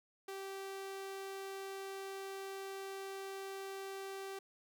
sawtooth tone, 388.9 Hz, G4, 14 cents flat, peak -39 dBFS, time 0.28-4.39 s, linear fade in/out 5 ms, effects none

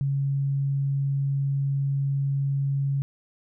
sine tone, 138.59 Hz, C#3, in tune, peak -22 dBFS, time 0.01-3.02 s, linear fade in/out 0 ms, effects none

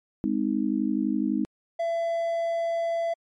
sine chord, Ab major, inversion none, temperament just, 207.7 / 259.6 / 311.5 Hz, Ab3 / C4 / Eb4, 0 / -13 / +2 cents, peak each -27 dBFS, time 0.24-1.45 s, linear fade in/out 0 ms
triangle tone, 671 Hz, E5, 31 cents sharp, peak -22 dBFS, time 1.79-3.14 s, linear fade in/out 10 ms
effects MP3 48 kbps

